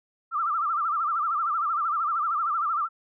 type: tone with vibrato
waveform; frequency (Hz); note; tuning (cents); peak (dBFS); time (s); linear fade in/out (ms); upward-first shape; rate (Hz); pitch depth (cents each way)
sine; 1262; D#6; +24; -23; 0.31-2.89; 50; sine; 13; 140
effects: none